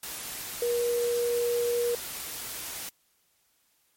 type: tone in noise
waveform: sine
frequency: 477.4 Hz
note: A#4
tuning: 41 cents sharp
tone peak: -24 dBFS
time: 0.62-1.95 s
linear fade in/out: 2 ms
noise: white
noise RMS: -37 dBFS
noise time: 0.03-2.89 s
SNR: +10 dB
effects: white hiss -69 dBFS RMS until 3.96 s + MP3 64 kbps